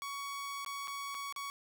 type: tone with dropouts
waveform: sawtooth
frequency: 1121 Hz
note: C#6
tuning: 19 cents sharp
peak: -35 dBFS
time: 0.02-1.5 s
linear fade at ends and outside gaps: 0 ms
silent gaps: 0.648-0.662 / 0.874-0.88 / 1.145-1.149 / 1.325-1.362 s
effects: none